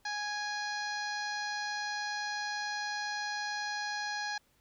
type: harmonic tone with a mistuned harmonic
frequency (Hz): 830.6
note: G#5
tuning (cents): 0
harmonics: 1 / 2 / 3 / 4 / 5 / 6 / 7 / 8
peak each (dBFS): -38 / -37 / -48 / -52 / -42 / -46 / -49 / -55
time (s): 0.05-4.38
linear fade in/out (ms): 5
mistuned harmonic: 3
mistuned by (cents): -21
effects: pink hiss -70 dBFS RMS until 4.6 s